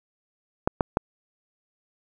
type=clicks; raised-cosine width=1 ms; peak=-6 dBFS; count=3; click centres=0.675 / 0.808 / 0.971 s; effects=8-bit